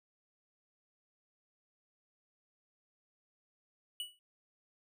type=tone with exponential decay; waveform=square; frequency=2943 Hz; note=F#7; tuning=10 cents flat; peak=-35 dBFS; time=4-4.19 s; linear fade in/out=1 ms; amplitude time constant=40 ms; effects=none